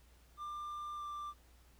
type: tone with pitch glide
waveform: triangle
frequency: 1192 to 1181 Hz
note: D6 to D6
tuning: +25 to +9 cents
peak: -39 dBFS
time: 0.37-1.34 s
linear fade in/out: 50 ms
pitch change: -16 cents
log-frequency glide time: 0.96-1.03 s
effects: added 60 Hz sine -62 dBFS peak until 1.79 s + pink hiss -68 dBFS RMS until 1.79 s